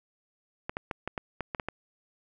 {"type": "clicks", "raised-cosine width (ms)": 0.5, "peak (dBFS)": -17, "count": 9, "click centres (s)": [0.695, 0.769, 0.912, 1.076, 1.178, 1.407, 1.548, 1.598, 1.686], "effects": []}